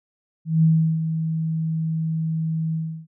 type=tone with ADSR envelope; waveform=sine; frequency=160.7 Hz; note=E3; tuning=44 cents flat; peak=-12 dBFS; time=0.45-3.07 s; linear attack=180 ms; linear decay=360 ms; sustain=-9 dB; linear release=330 ms; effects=none